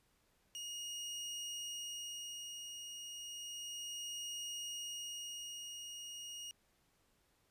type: tone with tremolo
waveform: 25% pulse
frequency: 2868 Hz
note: F7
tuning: 45 cents sharp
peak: -38 dBFS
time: 0.55-6.51 s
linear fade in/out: 0 ms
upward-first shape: sine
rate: 0.32 Hz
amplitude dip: 40%
effects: pink hiss -75 dBFS RMS until 7.5 s + resampled to 32000 Hz